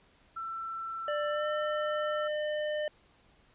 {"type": "tone", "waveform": "sine", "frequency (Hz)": 1338, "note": "E6", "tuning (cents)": 25, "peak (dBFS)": -35, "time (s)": [0.36, 2.28], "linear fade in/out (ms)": 10}
{"type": "tone with pitch glide", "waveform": "square", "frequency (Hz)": [592, 603.7], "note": ["D5", "D5"], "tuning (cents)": [14, 48], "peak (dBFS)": -31, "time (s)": [1.08, 2.88], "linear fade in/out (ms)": 2, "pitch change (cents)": 34, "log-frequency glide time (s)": [1.29, 1.46]}
{"effects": ["pink hiss -64 dBFS RMS until 3.54 s", "resampled to 8000 Hz"]}